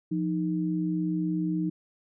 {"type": "tone pair together", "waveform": "sine", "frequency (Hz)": [174.6, 311.1], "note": ["F3", "D#4"], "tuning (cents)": [0, 0], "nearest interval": "minor seventh", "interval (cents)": 1000, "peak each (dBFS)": -28, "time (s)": [0.11, 1.7], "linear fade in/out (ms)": 10, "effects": []}